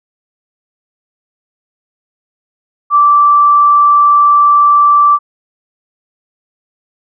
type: tone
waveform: sine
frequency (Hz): 1167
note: D6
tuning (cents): -11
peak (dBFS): -4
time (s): 2.9-5.19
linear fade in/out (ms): 50
effects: none